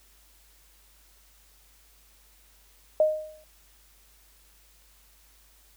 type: tone with exponential decay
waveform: sine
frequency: 619 Hz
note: D#5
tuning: 9 cents flat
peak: -15 dBFS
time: 3-3.44 s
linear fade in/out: 2 ms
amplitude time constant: 95 ms
effects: added 50 Hz sine -60 dBFS peak until 5.76 s + white hiss -60 dBFS RMS until 5.76 s